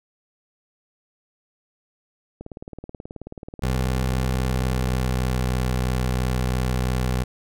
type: click train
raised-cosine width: 2 ms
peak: -22 dBFS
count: 48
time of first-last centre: 2.41-4.937 s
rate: 18.6 Hz
type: tone with pitch glide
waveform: 20% pulse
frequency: 64 to 62.97 Hz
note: C2 to B1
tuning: -38 to +34 cents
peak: -16 dBFS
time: 3.62-7.24 s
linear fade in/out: 10 ms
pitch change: -28 cents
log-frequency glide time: 4.39-5.54 s
effects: none